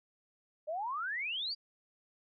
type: exponential sweep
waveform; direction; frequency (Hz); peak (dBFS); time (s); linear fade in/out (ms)
sine; up; 586 to 4861; -34; 0.67-1.55; 20
effects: none